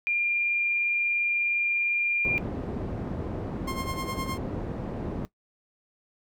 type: tone with vibrato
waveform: sine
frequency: 2399 Hz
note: D7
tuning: 36 cents sharp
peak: -23 dBFS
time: 0.07-2.38 s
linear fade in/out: 0 ms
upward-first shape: square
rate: 20 Hz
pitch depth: 9 cents each way
type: low-pass noise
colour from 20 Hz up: white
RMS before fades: -33 dBFS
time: 2.25-5.25 s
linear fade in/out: 0 ms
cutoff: 340 Hz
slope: 12 dB/octave
type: tone with tremolo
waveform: sawtooth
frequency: 1062 Hz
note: C6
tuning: 25 cents sharp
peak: -27 dBFS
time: 3.67-4.38 s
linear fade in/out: 10 ms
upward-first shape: sine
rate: 9.7 Hz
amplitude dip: 70%
effects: noise-tail reverb RT60 0.1 s tail -17 dB re dry